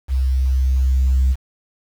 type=tone with level ramp; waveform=sine; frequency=65.4 Hz; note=C2; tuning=in tune; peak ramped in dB=-14 to -10 dBFS; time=0.08-1.36 s; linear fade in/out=50 ms; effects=tanh soft clip ceiling -10 dBFS + 7-bit